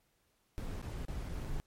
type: noise with dropouts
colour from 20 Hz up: brown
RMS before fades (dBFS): -39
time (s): 0.58-1.6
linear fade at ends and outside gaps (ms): 0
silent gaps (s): 0.817-0.826 / 1.051-1.083 / 1.289-1.294 / 1.442-1.447
effects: pink hiss -75 dBFS RMS until 1.66 s + MP3 64 kbps